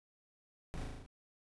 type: noise with echo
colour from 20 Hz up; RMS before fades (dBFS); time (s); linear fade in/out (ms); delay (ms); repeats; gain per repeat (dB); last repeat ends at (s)
brown; -42; 0.74-0.84; 0; 37; 6; -2; 1.062
effects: resampled to 24000 Hz